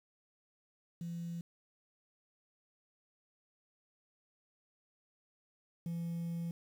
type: tone pair in turn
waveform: sine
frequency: 170 / 169.04 Hz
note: F3 / E3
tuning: -46 / +44 cents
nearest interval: unison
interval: 10 cents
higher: first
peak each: -37 / -33 dBFS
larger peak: second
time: 1.01-1.41 / 5.86-6.51 s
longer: second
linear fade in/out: 2 ms
effects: tanh soft clip ceiling -35 dBFS + 10-bit